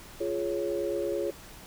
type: chord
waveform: sine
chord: Db major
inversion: first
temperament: just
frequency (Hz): 346.5 / 415.8 / 554.4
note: F4 / Ab4 / Db5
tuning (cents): -14 / +2 / 0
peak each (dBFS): -32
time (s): 0.2-1.31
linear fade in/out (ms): 10
effects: pink hiss -48 dBFS RMS until 1.66 s